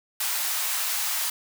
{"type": "high-pass noise", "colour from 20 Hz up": "white", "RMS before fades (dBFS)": -27, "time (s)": [0.2, 1.3], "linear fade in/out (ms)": 5, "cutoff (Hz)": 730, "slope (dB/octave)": 24, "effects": []}